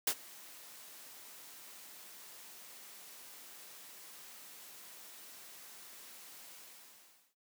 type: noise with ADSR envelope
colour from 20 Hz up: white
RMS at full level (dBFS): -29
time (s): 0.07-7.35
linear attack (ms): 4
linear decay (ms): 65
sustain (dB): -24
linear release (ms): 820
effects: noise-tail reverb RT60 0.1 s tail -18 dB re dry + high-pass 200 Hz 12 dB/octave